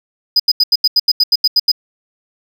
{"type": "tone bursts", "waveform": "triangle", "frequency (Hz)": 4978, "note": "D#8", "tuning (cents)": 0, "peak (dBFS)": -6, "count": 12, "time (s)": [0.36, 1.717], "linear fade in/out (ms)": 5, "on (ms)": 37, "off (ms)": 83, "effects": []}